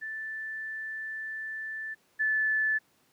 sine tone pair in turn, 1760 / 1741.8 Hz, A6 / A6, 0 / -18 cents, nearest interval unison, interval 18 cents, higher first, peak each -34 / -24 dBFS, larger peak second, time 0.01-1.95 / 2.19-2.79 s, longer first, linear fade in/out 20 ms, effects pink hiss -67 dBFS RMS until 3.12 s + high-pass 150 Hz 12 dB/octave

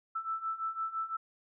sine beating tone pair, 1318.5 / 1324.4 Hz, E6 / E6, 0 / +8 cents, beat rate 5.9 Hz, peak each -38 / -35 dBFS, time 0.15-1.17 s, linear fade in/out 10 ms, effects none

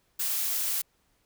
blue noise, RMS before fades -29 dBFS, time 0.19-0.82 s, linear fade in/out 10 ms, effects pink hiss -70 dBFS RMS until 1.25 s

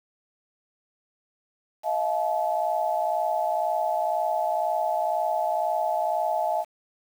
sine tone cluster, 636 / 698 / 862 Hz, D#5 / F5 / A5, +38 / -1 / -36 cents, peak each -27 dBFS, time 1.83-6.65 s, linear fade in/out 50 ms, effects 8-bit

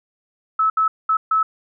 sine tone bursts at uneven times, 1300 Hz, E6, 24 cents flat, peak -14 dBFS, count 4, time 0.59-0.7 / 0.77-0.88 / 1.09-1.17 / 1.31-1.43 s, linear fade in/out 5 ms, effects none

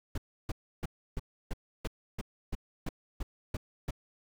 brown noise bursts, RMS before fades -33 dBFS, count 12, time 0.15-3.908 s, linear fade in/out 5 ms, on 29 ms, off 310 ms, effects none

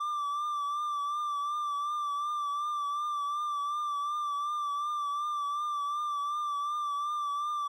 triangle tone with vibrato, 1174.7 Hz, D6, in tune, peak -28 dBFS, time 0-7.68 s, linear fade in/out 10 ms, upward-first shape triangle, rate 2.7 Hz, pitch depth 47 cents each way, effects none

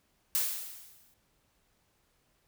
blue noise with exponential decay, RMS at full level -27 dBFS, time 0.35-1.14 s, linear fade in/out 0 ms, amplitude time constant 170 ms, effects pink hiss -72 dBFS RMS until 2.47 s

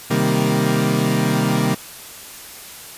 30% pulse chord, C minor seventh, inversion none, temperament equal, 130.81 / 155.56 / 196 / 233.1 Hz, C3 / Eb3 / G3 / Bb3, 0 / 0 / 0 / 0 cents, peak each -19 dBFS, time 0.1-1.75 s, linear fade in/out 10 ms, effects white hiss -37 dBFS RMS until 2.97 s + resampled to 32000 Hz

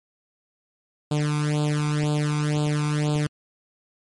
sawtooth tone with flanger, 149.4 Hz, D3, 30 cents sharp, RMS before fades -23 dBFS, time 1.11-3.27 s, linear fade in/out 5 ms, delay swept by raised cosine 0.25 to 0.85 ms, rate 2 Hz, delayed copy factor +0.95, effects MP3 48 kbps

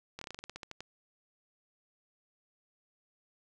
slowing click train, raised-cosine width 0.2 ms, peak -25 dBFS, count 13, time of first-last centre 0.19-0.806 s, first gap 24 ms, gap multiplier 1.13, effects none

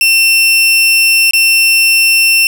sawtooth tone with dropouts, 2700 Hz, E7, 41 cents sharp, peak -3 dBFS, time 0.01-2.47 s, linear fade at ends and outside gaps 1 ms, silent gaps 1.309-1.334 s, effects none

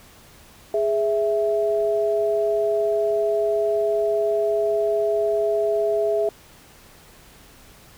sine tone pair together, 415.3 / 659.3 Hz, G#4 / E5, 0 / 0 cents, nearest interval minor sixth, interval 800 cents, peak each -21 dBFS, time 0.74-6.29 s, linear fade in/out 2 ms, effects pink hiss -49 dBFS RMS until 7.97 s

